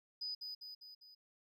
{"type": "tone with echo", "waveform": "triangle", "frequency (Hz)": 4978, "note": "D#8", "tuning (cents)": 0, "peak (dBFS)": -36, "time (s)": [0.21, 0.35], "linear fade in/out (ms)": 10, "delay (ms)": 200, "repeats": 4, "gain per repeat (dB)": -5, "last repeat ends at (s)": 1.15, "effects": ["tanh soft clip ceiling -37 dBFS"]}